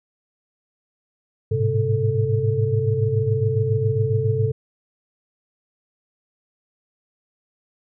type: tone cluster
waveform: sine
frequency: 103.8 / 111 / 131.4 / 441.4 Hz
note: G#2 / A2 / C3 / A4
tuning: 0 / +16 / +8 / +5 cents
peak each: -23 dBFS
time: 1.51-4.52 s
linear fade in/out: 10 ms
effects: none